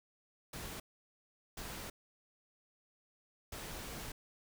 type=noise bursts at uneven times; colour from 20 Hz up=pink; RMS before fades=-45 dBFS; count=3; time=0.53-0.8 / 1.57-1.9 / 3.52-4.12 s; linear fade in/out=5 ms; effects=none